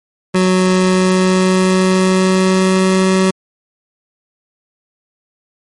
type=tone with pitch glide; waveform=25% pulse; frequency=185 to 188.56 Hz; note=F#3 to F#3; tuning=0 to +33 cents; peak=-6 dBFS; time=0.34-3.31 s; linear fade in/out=10 ms; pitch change=+33 cents; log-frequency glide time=0.72-3.2 s; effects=MP3 48 kbps